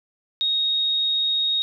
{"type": "tone", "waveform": "sine", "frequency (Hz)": 3746, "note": "A#7", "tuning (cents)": 8, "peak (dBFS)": -19, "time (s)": [0.41, 1.62], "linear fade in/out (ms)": 0, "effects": []}